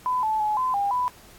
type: tone with pitch steps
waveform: sine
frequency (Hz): 1005 / 870 / 849 / 1021 / 804 / 994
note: B5 / A5 / G#5 / C6 / G5 / B5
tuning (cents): +30 / -20 / +38 / -43 / +44 / +11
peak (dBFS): -21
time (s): 0.06-1.08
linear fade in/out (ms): 0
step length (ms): 170
effects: pink hiss -50 dBFS RMS until 1.38 s + AAC 64 kbps